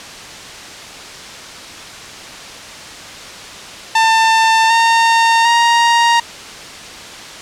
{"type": "tone with pitch steps", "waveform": "sawtooth", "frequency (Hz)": [895, 915.4, 936.2], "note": ["A5", "A#5", "A#5"], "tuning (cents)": [29, -32, 7], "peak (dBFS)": -5, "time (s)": [3.95, 6.2], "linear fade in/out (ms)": 5, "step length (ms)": 750, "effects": ["white hiss -31 dBFS RMS until 7.41 s", "low-pass 6000 Hz 12 dB/octave"]}